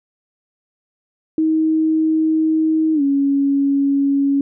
sine tone with pitch glide, 316.4 to 278.6 Hz, D#4 to C#4, +29 to +9 cents, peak -13 dBFS, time 1.38-4.41 s, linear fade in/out 2 ms, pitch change -220 cents, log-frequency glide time 2.94-3.02 s, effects none

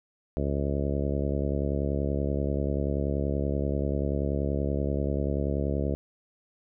harmonic tone, 70.4 Hz, C#2, 27 cents sharp, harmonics 1 / 2 / 3 / 4 / 5 / 6 / 7 / 8 / 9, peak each -29 / -32 / -34 / -35 / -36 / -37 / -37 / -38 / -39 dBFS, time 0.37-5.95 s, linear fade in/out 0 ms, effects none

